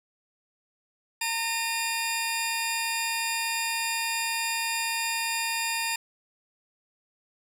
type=tone pair together; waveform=15% pulse; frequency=914.2 / 2439 Hz; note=A#5 / D#7; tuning=-34 / -35 cents; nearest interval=octave + perfect fourth; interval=1699 cents; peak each=-23 dBFS; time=1.21-5.96 s; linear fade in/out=5 ms; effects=none